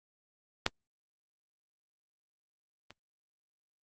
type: clicks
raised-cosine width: 0.2 ms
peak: -8 / -30 dBFS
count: 2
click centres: 0.664 / 2.906 s
effects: Opus 32 kbps